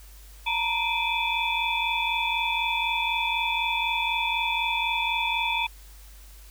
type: tone cluster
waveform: sine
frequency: 906 / 950 / 2363 / 2538 / 3457 Hz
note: A#5 / A#5 / D7 / D#7 / A7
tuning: -50 / +33 / +10 / +34 / -31 cents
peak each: -30 dBFS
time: 0.46-5.67 s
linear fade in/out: 10 ms
effects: added 50 Hz sine -45 dBFS peak until 6.5 s + white hiss -53 dBFS RMS until 6.5 s